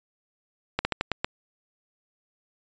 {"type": "slowing click train", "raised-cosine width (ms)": 0.3, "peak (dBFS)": -8, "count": 6, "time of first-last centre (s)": [0.79, 1.245], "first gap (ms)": 60, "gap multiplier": 1.21, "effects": ["resampled to 16000 Hz"]}